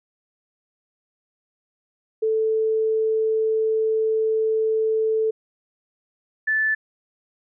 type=tone pair in turn; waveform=sine; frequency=440 / 1749.4 Hz; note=A4 / A6; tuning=0 / -10 cents; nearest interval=2 octaves; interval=2390 cents; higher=second; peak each=-18 dBFS; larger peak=neither; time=2.22-5.31 / 6.47-6.75 s; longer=first; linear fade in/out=10 ms; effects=none